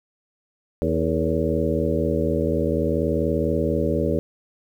harmonic tone with a mistuned harmonic, 80.5 Hz, E2, 41 cents flat, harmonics 1 / 2 / 3 / 4 / 5 / 6 / 7, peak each -27 / -27 / -27 / -27 / -27 / -27 / -27 dBFS, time 0.82-4.19 s, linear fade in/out 0 ms, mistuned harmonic 5, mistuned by +69 cents, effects 9-bit

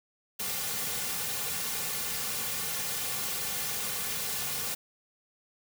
white noise with comb filter, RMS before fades -33 dBFS, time 0.39-4.75 s, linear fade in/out 10 ms, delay 3.1 ms, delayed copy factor -0.9, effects none

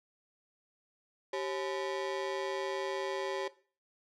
35% pulse ring-modulated tone, 466.2 Hz, A#4, in tune, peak -28 dBFS, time 1.33-3.48 s, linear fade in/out 5 ms, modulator 77.9 Hz, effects noise-tail reverb RT60 0.4 s tail -18 dB re dry + low-pass 5000 Hz 12 dB/octave

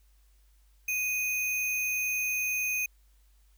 sine tone with sample-and-hold, 2489 Hz, D#7, in tune, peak -27 dBFS, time 0.88-2.86 s, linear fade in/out 5 ms, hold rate 8820 Hz, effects added 50 Hz sine -59 dBFS peak until 3.57 s + white hiss -71 dBFS RMS until 3.57 s

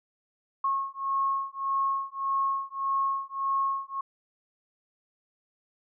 sine beating tone pair, 1089 / 1090.7 Hz, C#6 / C#6, -31 / -28 cents, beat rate 1.7 Hz, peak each -29 dBFS, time 0.64-4.01 s, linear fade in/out 5 ms, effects none

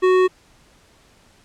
sine tone with hard clipping, 370 Hz, F#4, in tune, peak -14 dBFS, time 0.02-0.28 s, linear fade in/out 20 ms, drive 13 dB, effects pink hiss -54 dBFS RMS until 1.44 s + low-pass 9000 Hz 12 dB/octave

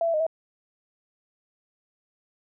sine tone with pitch steps, 670 / 666 / 616 / 648 Hz, E5 / E5 / D#5 / E5, +28 / +18 / -17 / -30 cents, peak -21 dBFS, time 0.01-0.266 s, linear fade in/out 2 ms, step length 64 ms, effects none

